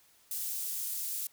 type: high-pass noise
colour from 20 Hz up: pink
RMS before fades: -36 dBFS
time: 0.31-1.27 s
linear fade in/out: 2 ms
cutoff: 10000 Hz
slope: 12 dB/octave
effects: white hiss -64 dBFS RMS until 1.32 s